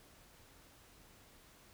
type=silence; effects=pink hiss -62 dBFS RMS until 1.73 s